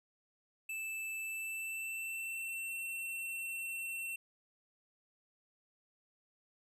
square tone with pitch glide, 2637 to 2705 Hz, E7 to E7, 0 to +44 cents, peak -39 dBFS, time 0.69-4.16 s, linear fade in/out 5 ms, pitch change +44 cents, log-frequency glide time 1.19-2.74 s, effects none

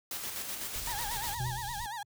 white noise with tremolo, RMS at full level -37 dBFS, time 0.11-1.35 s, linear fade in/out 2 ms, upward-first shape square, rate 8 Hz, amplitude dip 35%
pink band-stop noise, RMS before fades -42 dBFS, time 0.75-1.86 s, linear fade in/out 0 ms, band 140 to 3400 Hz, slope 24 dB/octave
35% pulse tone with vibrato, 880 Hz, A5, in tune, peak -35 dBFS, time 0.87-2.03 s, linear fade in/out 5 ms, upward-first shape sine, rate 8.6 Hz, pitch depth 160 cents each way
triangle tone with exponential decay, 124 Hz, B2, 7 cents sharp, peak -28 dBFS, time 1.4-2.05 s, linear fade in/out 5 ms, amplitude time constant 140 ms
effects none

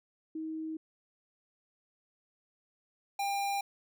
sine / square tone pair in turn, 317.1 / 799 Hz, D#4 / G5, +33 / +33 cents, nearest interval octave + major third, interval 1600 cents, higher second, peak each -35 / -31 dBFS, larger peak second, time 0.35-0.77 / 3.19-3.61 s, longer neither, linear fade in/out 5 ms, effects none

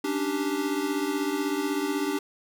square tone cluster, 282.3 / 298.4 / 390.6 Hz, C#4 / D4 / G4, +32 / +28 / -6 cents, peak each -32 / -30 / -31 dBFS, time 0.04-2.19 s, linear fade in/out 5 ms, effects none

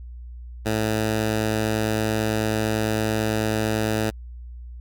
10% pulse tone, 109 Hz, A2, 16 cents flat, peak -13 dBFS, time 0.65-4.11 s, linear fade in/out 20 ms, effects added 60 Hz sine -35 dBFS peak until 4.8 s

